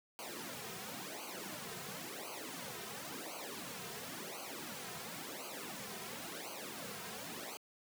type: noise with flanger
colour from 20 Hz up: pink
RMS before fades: -45 dBFS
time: 0.19-7.57 s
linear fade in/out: 0 ms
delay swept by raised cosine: 0.55 to 3.55 ms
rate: 0.95 Hz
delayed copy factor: -0.9
effects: high-pass 200 Hz 12 dB/octave